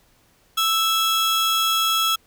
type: tone pair together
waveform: 40% pulse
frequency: 1318.5 / 3322 Hz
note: E6 / G#7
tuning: 0 / 0 cents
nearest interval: octave + major third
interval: 1600 cents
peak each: -20 dBFS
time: 0.57-2.16 s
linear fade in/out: 10 ms
effects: pink hiss -59 dBFS RMS until 2.26 s